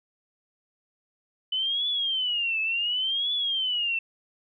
sine tone with vibrato, 2997 Hz, F#7, 22 cents sharp, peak -24 dBFS, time 1.52-3.99 s, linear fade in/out 5 ms, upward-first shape triangle, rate 0.69 Hz, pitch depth 250 cents each way, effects none

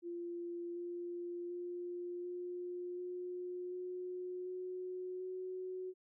sine tone with pitch steps, 345.5 / 348.9 / 352.4 / 355.8 / 359.3 / 362.9 / 366.5 / 370.1 Hz, F4 / F4 / F4 / F4 / F4 / F#4 / F#4 / F#4, -19 / -2 / +16 / +32 / +49 / -34 / -16 / 0 cents, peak -40 dBFS, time 0.02-5.94 s, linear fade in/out 50 ms, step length 740 ms, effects none

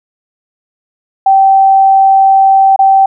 sine tone with dropouts, 776 Hz, G5, 18 cents flat, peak -3 dBFS, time 1.26-3.06 s, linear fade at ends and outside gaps 5 ms, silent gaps 2.762-2.79 s, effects none

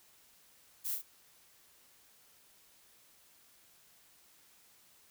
violet noise with echo, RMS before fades -37 dBFS, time 0.84-0.96 s, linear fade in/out 20 ms, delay 32 ms, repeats 2, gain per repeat -4 dB, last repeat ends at 1.024 s, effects white hiss -64 dBFS RMS until 5.1 s

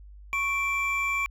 triangle tone pair together, 1105 / 2344 Hz, C#6 / D7, -6 / -4 cents, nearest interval octave + minor second, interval 1302 cents, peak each -29 / -24 dBFS, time 0.33-1.26 s, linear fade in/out 0 ms, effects added 50 Hz sine -44 dBFS peak until 1.3 s

